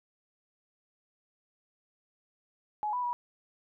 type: tone with pitch steps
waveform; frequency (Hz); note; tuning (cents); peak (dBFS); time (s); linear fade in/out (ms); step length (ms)
sine; 844 / 988 / 969; G#5 / B5 / B5; +28 / 0 / -33; -29; 2.83-3.13; 0; 100
effects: none